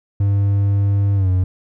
triangle tone with pitch glide, 100 to 92.23 Hz, G2 to F#2, +35 to -5 cents, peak -11 dBFS, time 0.2-1.44 s, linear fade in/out 5 ms, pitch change -140 cents, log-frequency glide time 1.15-1.29 s, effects none

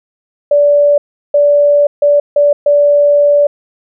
sine tone bursts at uneven times, 580 Hz, D5, 22 cents flat, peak -5 dBFS, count 5, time 0.51-0.98 / 1.34-1.87 / 2.02-2.2 / 2.36-2.53 / 2.66-3.47 s, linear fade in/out 5 ms, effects none

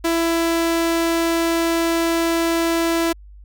sawtooth tone, 333 Hz, E4, 18 cents sharp, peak -13 dBFS, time 0.04-3.13 s, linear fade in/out 10 ms, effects added 50 Hz sine -39 dBFS peak until 3.44 s

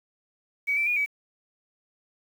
sine tone with pitch steps, 2267 / 2332 / 2442 / 2282 Hz, C#7 / D7 / D#7 / C#7, +38 / -13 / -33 / +50 cents, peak -22 dBFS, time 0.67-1.062 s, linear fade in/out 20 ms, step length 98 ms, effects 8-bit

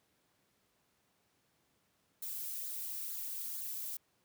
violet noise with flanger, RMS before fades -41 dBFS, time 2.22-3.97 s, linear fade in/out 5 ms, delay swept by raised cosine 0.34 to 2.34 ms, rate 2.2 Hz, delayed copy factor -0.5, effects pink hiss -75 dBFS RMS until 4.24 s + high-pass 100 Hz 12 dB/octave

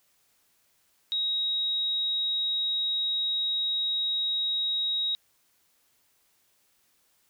sine tone pair in turn, 3800 / 3800 Hz, A#7 / A#7, +33 / +33 cents, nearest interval unison, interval 0 cents, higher neither, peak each -25 / -25 dBFS, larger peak neither, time 1.12-3.75 / 3.75-5.15 s, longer first, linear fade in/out 0 ms, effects white hiss -68 dBFS RMS until 7.29 s

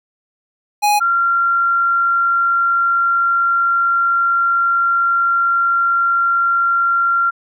square / sine tone pair in turn, 830.6 / 1377.8 Hz, G#5 / F6, 0 / -24 cents, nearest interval major sixth, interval 876 cents, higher second, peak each -12 dBFS, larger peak neither, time 0.82-1 / 1-7.31 s, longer second, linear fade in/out 20 ms, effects none

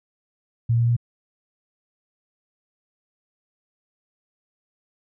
sine tone with pitch steps, 116.54 / 117.76 / 118.99 Hz, A#2 / A#2 / A#2, 0 / +18 / +36 cents, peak -16 dBFS, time 0.69-0.966 s, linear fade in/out 10 ms, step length 92 ms, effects none

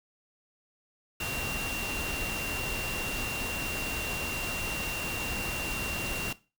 sine tone in noise, 2757 Hz, F7, 23 cents flat, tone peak -34 dBFS, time 1.2-6.33 s, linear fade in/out 5 ms, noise pink, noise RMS -35 dBFS, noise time 1.2-6.33 s, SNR -2 dB, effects noise-tail reverb RT60 0.3 s tail -18 dB re dry

